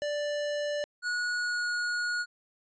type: tone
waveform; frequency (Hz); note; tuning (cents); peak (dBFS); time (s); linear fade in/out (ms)
square; 587.3; D5; 0; -30; 0.02-0.84; 0
type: tone with pitch glide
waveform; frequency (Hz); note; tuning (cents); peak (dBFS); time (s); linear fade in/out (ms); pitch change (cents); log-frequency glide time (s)
square; 1457 to 1446.1; F#6 to F#6; -27 to -40; -29; 1.02-2.26; 50; -13; 1.36-1.7
effects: resampled to 16000 Hz